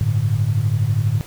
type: chord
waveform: sine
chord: G suspended second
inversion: none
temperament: just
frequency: 98 / 110.25 / 147 Hz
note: G2 / A2 / D3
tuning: 0 / +4 / +2 cents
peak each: -21 / -17 / -22 dBFS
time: 0.01-1.21 s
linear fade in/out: 0 ms
effects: tanh soft clip ceiling -7 dBFS + pink hiss -41 dBFS RMS until 1.26 s